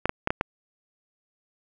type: clicks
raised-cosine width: 0.5 ms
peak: -8 dBFS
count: 5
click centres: 0.056 / 0.094 / 0.274 / 0.305 / 0.411 s
effects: none